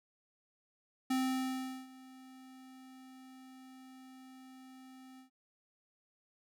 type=tone with ADSR envelope; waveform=square; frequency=260.2 Hz; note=C4; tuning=9 cents flat; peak=-30 dBFS; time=1.1-5.3 s; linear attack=8 ms; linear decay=760 ms; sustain=-23 dB; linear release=110 ms; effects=none